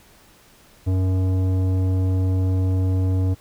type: tone with tanh clipping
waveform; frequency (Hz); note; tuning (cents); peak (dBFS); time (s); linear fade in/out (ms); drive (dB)
triangle; 93.4; F#2; +17; -19; 0.86-3.35; 20; 17
effects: pink hiss -52 dBFS RMS until 3.4 s

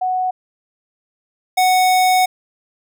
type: tone pair in turn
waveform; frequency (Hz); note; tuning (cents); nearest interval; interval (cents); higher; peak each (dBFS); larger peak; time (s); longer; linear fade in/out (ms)
sine / square; 740 / 740; F#5 / F#5; 0 / 0; unison; 0; neither; -16 / -12; second; 0.01-0.31 / 1.57-2.26; second; 10
effects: none

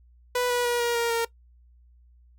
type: tone with pitch steps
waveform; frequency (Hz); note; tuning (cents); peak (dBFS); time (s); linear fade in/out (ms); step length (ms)
sawtooth; 493.9 / 487.4 / 480.9 / 474.6 / 468.3 / 462.2; B4 / B4 / B4 / A#4 / A#4 / A#4; 0 / -23 / -46 / +31 / +8 / -15; -19; 0.35-1.25; 5; 150
effects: noise-tail reverb RT60 0.1 s tail -19 dB re dry + added 60 Hz sine -53 dBFS peak until 2.38 s

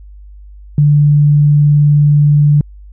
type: tone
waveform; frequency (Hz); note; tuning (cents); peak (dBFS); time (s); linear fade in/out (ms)
sine; 146.83; D3; 0; -5; 0.78-2.61; 2
effects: added 50 Hz sine -32 dBFS peak until 2.92 s

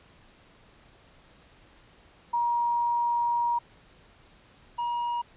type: tone pair in turn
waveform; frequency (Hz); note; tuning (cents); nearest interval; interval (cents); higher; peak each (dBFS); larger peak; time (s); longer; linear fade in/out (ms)
sine / triangle; 949 / 953.9; A#5 / A#5; +31 / +40; unison; 9; second; -23 / -25; first; 2.33-3.59 / 4.78-5.22; first; 10
effects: pink hiss -57 dBFS RMS until 5.36 s + resampled to 8000 Hz

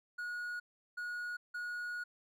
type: tone bursts at uneven times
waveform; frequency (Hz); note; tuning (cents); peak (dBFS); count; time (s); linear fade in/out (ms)
triangle; 1450; F#6; -35; -36; 3; 0.18-0.6 / 0.97-1.37 / 1.54-2.04; 10
effects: none

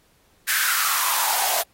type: noise with high-pass filter sweep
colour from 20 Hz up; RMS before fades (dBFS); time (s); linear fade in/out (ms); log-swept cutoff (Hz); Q
white; -22; 0.47-1.63; 20; 1700 to 660; 5
effects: pink hiss -61 dBFS RMS until 1.73 s + AAC 48 kbps

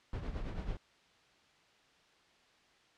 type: noise with tremolo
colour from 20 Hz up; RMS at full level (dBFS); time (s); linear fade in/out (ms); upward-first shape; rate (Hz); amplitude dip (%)
brown; -36; 0.13-0.77; 2; triangle; 9.1; 65
effects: white hiss -66 dBFS RMS until 2.97 s + low-pass 4000 Hz 12 dB/octave

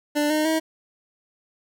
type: tone with pitch steps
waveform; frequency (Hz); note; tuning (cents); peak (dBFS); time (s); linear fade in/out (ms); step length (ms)
25% pulse; 295.5 / 307 / 318.9; D4 / D#4 / D#4; +11 / -23 / +43; -16; 0.15-0.6; 20; 150
effects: none

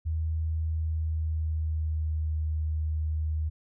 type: tone with pitch glide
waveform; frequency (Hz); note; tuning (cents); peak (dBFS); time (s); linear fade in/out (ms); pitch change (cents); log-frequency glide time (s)
sine; 79.7 to 77.83; D#2 to D#2; +42 to +1; -26; 0.05-3.5; 20; -41; 0.74-2.36
effects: none

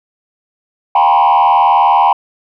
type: tone with frequency modulation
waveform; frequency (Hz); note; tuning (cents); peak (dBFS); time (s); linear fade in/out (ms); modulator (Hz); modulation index
sine; 880; A5; 0; -4; 0.95-2.13; 5; 79.3; 1.8
effects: tanh soft clip ceiling -5 dBFS

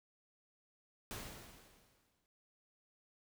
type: noise with exponential decay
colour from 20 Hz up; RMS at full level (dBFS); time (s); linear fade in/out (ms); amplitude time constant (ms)
pink; -44; 1.11-2.26; 0; 250
effects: none

